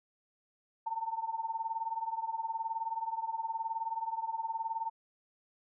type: tone with tremolo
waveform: sine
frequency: 900 Hz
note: A5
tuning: 39 cents sharp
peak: -29 dBFS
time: 0.86-4.9 s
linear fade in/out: 10 ms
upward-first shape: triangle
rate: 19 Hz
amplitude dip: 90%
effects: none